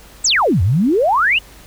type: exponential two-way sweep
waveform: sine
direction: down then up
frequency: 8372 to 82.41 to 3017 Hz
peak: -11 dBFS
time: 0.24-1.39 s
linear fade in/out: 10 ms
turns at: 0.62 s
effects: added 50 Hz sine -43 dBFS peak until 1.66 s + pink hiss -43 dBFS RMS until 1.66 s